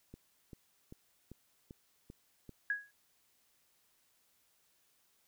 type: click train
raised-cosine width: 3 ms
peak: -36 dBFS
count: 7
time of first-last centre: 0.14-2.493 s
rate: 2.55 Hz
type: tone with exponential decay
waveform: sine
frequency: 1661.2 Hz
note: G#6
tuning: in tune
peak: -28 dBFS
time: 2.7-2.91 s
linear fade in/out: 2 ms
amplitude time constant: 45 ms
effects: white hiss -73 dBFS RMS until 5.27 s